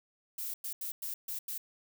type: noise bursts at uneven times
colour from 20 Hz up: violet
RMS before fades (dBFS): -38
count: 6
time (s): 0.38-0.54 / 0.64-0.73 / 0.81-0.92 / 1.02-1.14 / 1.28-1.39 / 1.48-1.58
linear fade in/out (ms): 5
effects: none